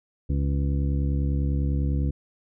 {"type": "harmonic tone", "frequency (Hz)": 70, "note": "C#2", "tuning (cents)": 18, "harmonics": [1, 2, 3, 4, 5, 7], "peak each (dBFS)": [-23, -27, -35, -33, -41, -43], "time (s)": [0.29, 2.11], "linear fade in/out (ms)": 10, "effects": []}